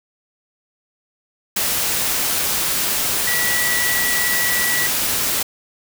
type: tone in noise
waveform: sine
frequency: 1947 Hz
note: B6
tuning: 25 cents flat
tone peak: -20 dBFS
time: 3.27-4.87 s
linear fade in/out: 5 ms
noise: white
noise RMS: -20 dBFS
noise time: 1.56-5.43 s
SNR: -3 dB
effects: none